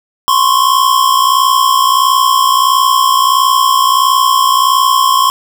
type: tone pair together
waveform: square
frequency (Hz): 1035 / 1096.5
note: C6 / C#6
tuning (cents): -19 / -19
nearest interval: minor second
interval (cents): 100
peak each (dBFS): -11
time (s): 0.28-5.3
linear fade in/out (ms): 0
effects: none